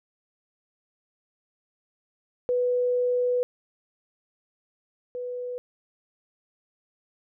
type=tone pair in turn; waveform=sine; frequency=493.9 / 493.9 Hz; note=B4 / B4; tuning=0 / 0 cents; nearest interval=unison; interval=0 cents; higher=neither; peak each=-21 / -30 dBFS; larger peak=first; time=2.49-3.43 / 5.15-5.58 s; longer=first; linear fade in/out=0 ms; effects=none